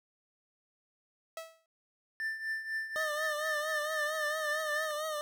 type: tone with exponential decay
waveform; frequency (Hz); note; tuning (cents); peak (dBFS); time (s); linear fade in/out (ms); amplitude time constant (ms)
sawtooth; 651; E5; -22; -33; 1.37-1.66; 2; 61
type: tone with tremolo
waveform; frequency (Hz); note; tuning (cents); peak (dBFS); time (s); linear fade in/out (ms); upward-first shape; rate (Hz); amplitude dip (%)
triangle; 1776; A6; +16; -29; 2.2-4.91; 0; triangle; 4; 75
type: tone with vibrato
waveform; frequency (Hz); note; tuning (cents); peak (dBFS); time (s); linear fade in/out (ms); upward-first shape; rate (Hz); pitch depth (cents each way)
25% pulse; 613; D#5; -26; -30; 2.96-5.21; 0; triangle; 4.4; 72
effects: none